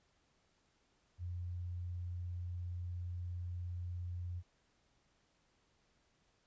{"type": "tone with vibrato", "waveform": "sine", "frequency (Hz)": 88.3, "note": "F2", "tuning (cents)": 20, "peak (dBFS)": -39, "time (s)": [1.18, 4.43], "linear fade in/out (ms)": 50, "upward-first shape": "triangle", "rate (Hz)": 20, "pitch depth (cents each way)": 9, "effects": ["pink hiss -75 dBFS RMS until 6.46 s", "resampled to 16000 Hz"]}